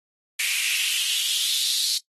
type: noise with high-pass filter sweep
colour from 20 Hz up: white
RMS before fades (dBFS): -24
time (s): 0.39-1.98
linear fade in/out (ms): 5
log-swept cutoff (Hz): 2300 to 4200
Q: 4.5
effects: noise-tail reverb RT60 0.1 s tail -20 dB re dry + AAC 32 kbps